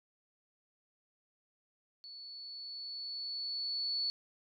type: tone with level ramp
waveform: sine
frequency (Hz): 4435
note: C#8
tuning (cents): 0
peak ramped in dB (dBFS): -47 to -31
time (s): 2.04-4.1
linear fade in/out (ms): 0
effects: none